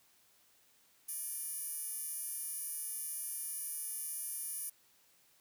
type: tone with high-pass filter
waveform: 15% pulse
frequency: 587 Hz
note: D5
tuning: 1 cent flat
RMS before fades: -41 dBFS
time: 1.08-4.7 s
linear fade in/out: 10 ms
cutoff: 11000 Hz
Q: 2.7
effects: white hiss -68 dBFS RMS until 5.4 s + high-pass 60 Hz 12 dB/octave